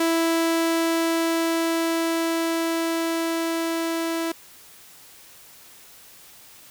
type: tone with level ramp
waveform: sawtooth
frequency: 330 Hz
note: E4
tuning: 2 cents sharp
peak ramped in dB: -15 to -20 dBFS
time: 0-4.32 s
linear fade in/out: 5 ms
effects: white hiss -48 dBFS RMS until 6.7 s